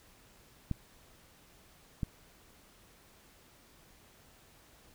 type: clicks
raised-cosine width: 5 ms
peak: -20 dBFS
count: 2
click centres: 0.713 / 2.032 s
effects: pink hiss -61 dBFS RMS until 4.94 s